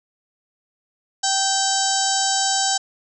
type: harmonic tone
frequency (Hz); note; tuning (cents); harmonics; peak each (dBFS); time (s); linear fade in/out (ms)
777; G5; -16; 1 / 2 / 4 / 5 / 6 / 7 / 8 / 9 / 10; -23 / -29 / -29 / -29 / -28 / -27 / -28 / -27 / -25; 1.23-2.78; 10
effects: none